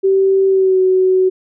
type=tone with pitch glide; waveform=sine; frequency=386.2 to 373.5 Hz; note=G4 to F#4; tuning=-26 to +16 cents; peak=-9 dBFS; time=0.03-1.3 s; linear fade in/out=20 ms; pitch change=-58 cents; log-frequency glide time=0.47-0.8 s; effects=none